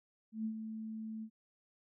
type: tone with ADSR envelope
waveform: sine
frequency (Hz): 220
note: A3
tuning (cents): 0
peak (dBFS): -33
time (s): 0.32-1.3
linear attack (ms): 130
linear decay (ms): 83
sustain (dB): -7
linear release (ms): 72
effects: none